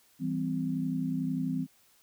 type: chord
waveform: sine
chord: C major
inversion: first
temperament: equal with one note detuned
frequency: 164.81 / 196 / 258 Hz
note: E3 / G3 / C4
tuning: 0 / 0 / -24 cents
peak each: -33 / -36 / -31 dBFS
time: 0.19-1.67 s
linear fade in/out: 50 ms
effects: white hiss -64 dBFS RMS until 2.02 s